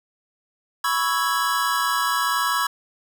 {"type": "chord", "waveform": "square", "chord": "C# minor seventh", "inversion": "third", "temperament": "equal", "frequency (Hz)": [987.8, 1108.7, 1318.5, 1661.2], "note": ["B5", "C#6", "E6", "G#6"], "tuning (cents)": [0, 0, 0, 0], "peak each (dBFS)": [-27, -25, -27, -27], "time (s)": [0.84, 2.67], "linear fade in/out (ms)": 5, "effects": []}